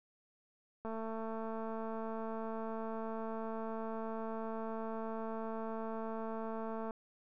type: click train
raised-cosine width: 1 ms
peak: -29 dBFS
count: 1352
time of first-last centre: 0.85-6.908 s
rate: 223 Hz
effects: none